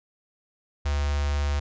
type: tone with notch filter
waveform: square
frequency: 72 Hz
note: D2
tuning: 34 cents flat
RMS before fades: -25 dBFS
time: 0.85-1.6 s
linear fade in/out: 10 ms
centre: 270 Hz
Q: 0.54
effects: resampled to 16000 Hz